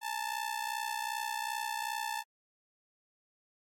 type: ring-modulated tone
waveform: sawtooth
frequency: 880 Hz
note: A5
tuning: in tune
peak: -27 dBFS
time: 0.01-2.24 s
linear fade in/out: 50 ms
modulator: 31.3 Hz
effects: MP3 64 kbps